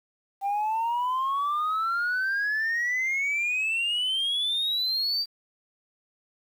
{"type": "exponential sweep", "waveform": "sine", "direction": "up", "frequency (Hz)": [784, 4699], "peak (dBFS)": -22, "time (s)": [0.41, 5.26], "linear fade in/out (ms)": 50, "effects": ["tanh soft clip ceiling -22 dBFS", "9-bit"]}